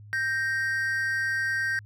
triangle tone pair together, 1568 / 1864.7 Hz, G6 / A#6, 0 / 0 cents, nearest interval minor third, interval 300 cents, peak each -25 / -27 dBFS, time 0.13-1.79 s, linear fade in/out 0 ms, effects added 104 Hz sine -44 dBFS peak until 1.85 s

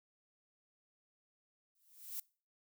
violet noise with exponential growth, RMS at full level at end -39 dBFS, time 1.75-2.2 s, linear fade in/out 5 ms, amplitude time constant 96 ms, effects noise-tail reverb RT60 0.4 s tail -24 dB re dry

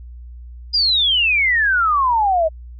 sine exponential sweep, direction down, 4994 to 618 Hz, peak -13 dBFS, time 0.73-2.49 s, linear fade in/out 20 ms, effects added 60 Hz sine -33 dBFS peak until 2.79 s

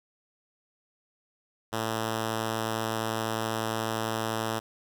5% pulse tone, 111.5 Hz, A2, 23 cents sharp, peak -17 dBFS, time 1.72-4.6 s, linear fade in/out 20 ms, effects none

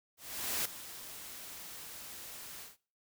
white noise with ADSR envelope, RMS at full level -33 dBFS, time 0.17-2.77 s, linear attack 480 ms, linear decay 9 ms, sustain -14 dB, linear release 160 ms, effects noise-tail reverb RT60 0.4 s tail -21 dB re dry

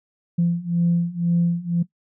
sine beating tone pair, 170.3 / 172.3 Hz, F3 / F3, -43 / -23 cents, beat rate 2 Hz, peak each -21 / -19 dBFS, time 0.38-1.83 s, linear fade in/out 10 ms, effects noise-tail reverb RT60 0.1 s tail -17 dB re dry + tanh soft clip ceiling -11 dBFS

